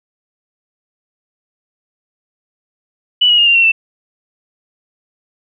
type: tone with pitch steps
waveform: sine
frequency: 2960 / 2899 / 2839 / 2781 / 2724 / 2668 Hz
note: F#7 / F#7 / F7 / F7 / F7 / E7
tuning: 0 / -36 / +28 / -8 / -44 / +20 cents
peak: -7 dBFS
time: 3.21-3.72 s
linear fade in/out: 10 ms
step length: 85 ms
effects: none